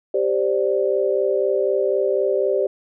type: chord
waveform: sine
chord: G suspended fourth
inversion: none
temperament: equal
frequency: 392 / 523.3 / 587.3 Hz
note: G4 / C5 / D5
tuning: 0 / 0 / 0 cents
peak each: -20 / -22 / -22 dBFS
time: 0.14-2.67 s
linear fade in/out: 5 ms
effects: none